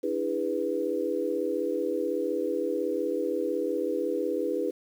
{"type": "chord", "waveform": "sine", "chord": "E dominant seventh", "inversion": "third", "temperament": "equal with one note detuned", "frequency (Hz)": [293.7, 329.6, 408.2, 493.9], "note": ["D4", "E4", "G#4", "B4"], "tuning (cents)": [0, 0, -30, 0], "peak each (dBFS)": [-34, -32, -31, -30], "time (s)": [0.03, 4.71], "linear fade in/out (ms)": 10, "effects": ["9-bit"]}